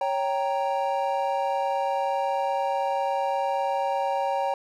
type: chord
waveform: triangle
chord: G diminished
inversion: second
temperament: equal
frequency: 554.4 / 784 / 932.3 Hz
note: Db5 / G5 / Bb5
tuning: 0 / 0 / 0 cents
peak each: -26 / -25 / -27 dBFS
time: 0.01-4.54 s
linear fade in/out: 2 ms
effects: none